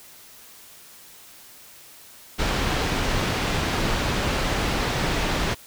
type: low-pass noise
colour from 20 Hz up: pink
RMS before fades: -24 dBFS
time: 2.38-5.55 s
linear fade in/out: 20 ms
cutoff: 4600 Hz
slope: 12 dB/octave
effects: white hiss -47 dBFS RMS until 5.66 s